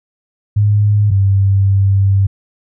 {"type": "tone pair in turn", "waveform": "sine", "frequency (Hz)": [103.83, 98], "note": ["G#2", "G2"], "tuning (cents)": [0, 0], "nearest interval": "minor second", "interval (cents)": 100, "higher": "first", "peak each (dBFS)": -8, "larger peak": "neither", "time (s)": [[0.56, 1.11], [1.11, 2.27]], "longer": "second", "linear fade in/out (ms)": 10, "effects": []}